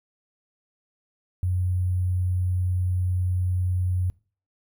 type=tone with sample-and-hold; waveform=sine; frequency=91 Hz; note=F#2; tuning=28 cents flat; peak=-21 dBFS; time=1.43-4.1 s; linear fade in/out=0 ms; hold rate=11025 Hz; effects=noise-tail reverb RT60 0.4 s tail -24 dB re dry